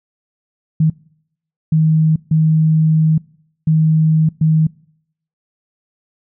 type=tone bursts at uneven times; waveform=sine; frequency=157.8 Hz; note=D#3; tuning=25 cents sharp; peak=-9 dBFS; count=5; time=0.8-0.9 / 1.72-2.16 / 2.31-3.18 / 3.67-4.29 / 4.41-4.67 s; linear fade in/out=5 ms; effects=noise-tail reverb RT60 0.7 s tail -24 dB re dry